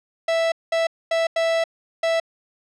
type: tone bursts at uneven times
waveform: 45% pulse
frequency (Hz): 659.3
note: E5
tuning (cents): 0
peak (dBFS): -18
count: 5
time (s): 0.28-0.52 / 0.72-0.87 / 1.11-1.27 / 1.36-1.64 / 2.03-2.2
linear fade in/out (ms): 5
effects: low-pass 5000 Hz 12 dB/octave